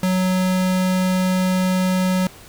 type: tone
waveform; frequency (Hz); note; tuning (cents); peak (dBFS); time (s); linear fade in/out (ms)
square; 185; F#3; 0; -17; 0.03-2.27; 2
effects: pink hiss -43 dBFS RMS until 2.48 s